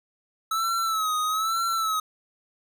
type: tone with vibrato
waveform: square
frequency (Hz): 1300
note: E6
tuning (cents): -24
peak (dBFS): -24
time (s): 0.51-2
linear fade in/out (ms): 5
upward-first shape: sine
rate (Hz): 1.1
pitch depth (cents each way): 73
effects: none